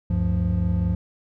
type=tone cluster; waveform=triangle; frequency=72.8 / 97.6 / 175.4 Hz; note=D2 / G2 / F3; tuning=-15 / -7 / +8 cents; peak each=-22 dBFS; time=0.1-0.95 s; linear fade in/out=5 ms; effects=none